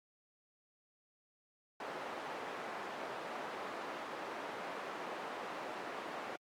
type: band-pass noise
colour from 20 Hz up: white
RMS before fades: -44 dBFS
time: 1.8-6.36 s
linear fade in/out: 2 ms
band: 350 to 1100 Hz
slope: 12 dB/octave
effects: AAC 64 kbps